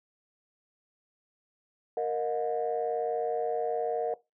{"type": "chord", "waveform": "sine", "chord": "D# minor", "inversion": "second", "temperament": "equal with one note detuned", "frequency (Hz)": [466.2, 622.3, 721.4], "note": ["A#4", "D#5", "F#5"], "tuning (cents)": [0, 0, -44], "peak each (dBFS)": [-29, -33, -32], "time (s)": [1.97, 4.14], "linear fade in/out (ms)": 2, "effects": ["noise-tail reverb RT60 0.2 s tail -19 dB re dry", "tanh soft clip ceiling -20 dBFS"]}